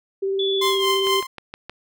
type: tone with vibrato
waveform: sine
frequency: 389.4 Hz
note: G4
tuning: 12 cents flat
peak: -20 dBFS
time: 0.22-1.21 s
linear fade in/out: 10 ms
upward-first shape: sine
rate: 19 Hz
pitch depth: 15 cents each way
type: tone with pitch glide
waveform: sine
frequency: 3444 to 3104 Hz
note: A7 to G7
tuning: -38 to -18 cents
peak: -23 dBFS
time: 0.39-1.2 s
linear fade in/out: 5 ms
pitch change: -180 cents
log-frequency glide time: 0.68-0.86 s
type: tone with tremolo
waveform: sawtooth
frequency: 1046.5 Hz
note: C6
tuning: in tune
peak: -15 dBFS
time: 0.61-1.27 s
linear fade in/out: 10 ms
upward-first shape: triangle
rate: 4.3 Hz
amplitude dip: 80%
type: click train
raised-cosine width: 0.3 ms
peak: -18 dBFS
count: 5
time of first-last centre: 1.07-1.696 s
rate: 6.39 Hz
effects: none